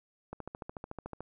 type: click train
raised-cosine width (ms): 1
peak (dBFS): -26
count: 13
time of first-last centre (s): 0.33-1.206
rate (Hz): 13.7
effects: none